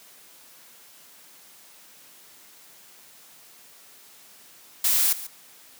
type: noise with echo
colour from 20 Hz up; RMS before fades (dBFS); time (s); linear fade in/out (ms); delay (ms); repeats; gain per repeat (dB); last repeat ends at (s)
blue; -21; 4.84-5.13; 5; 140; 1; -15; 5.27
effects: white hiss -51 dBFS RMS until 5.79 s + high-pass 150 Hz 12 dB/octave